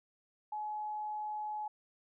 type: tone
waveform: sine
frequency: 848 Hz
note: G#5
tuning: 36 cents sharp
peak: -36 dBFS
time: 0.52-1.68 s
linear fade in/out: 5 ms
effects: none